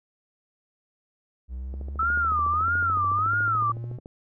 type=exponential sweep; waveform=triangle; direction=up; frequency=61.74 to 123.47 Hz; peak=-29 dBFS; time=1.48-4 s; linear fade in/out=50 ms
type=click train; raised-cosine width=2 ms; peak=-28 dBFS; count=33; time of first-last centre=1.74-4.059 s; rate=13.8 Hz
type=tone with vibrato; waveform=sine; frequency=1289 Hz; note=E6; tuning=39 cents flat; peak=-21 dBFS; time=1.99-3.72 s; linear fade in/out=5 ms; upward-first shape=sine; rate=1.6 Hz; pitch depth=180 cents each way
effects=none